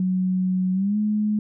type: tone with pitch glide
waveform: sine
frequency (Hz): 185.1 to 211.4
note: F#3 to G#3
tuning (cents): +1 to +31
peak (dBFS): -19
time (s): 0-1.39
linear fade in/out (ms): 2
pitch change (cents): +230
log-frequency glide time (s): 0.73-0.97
effects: none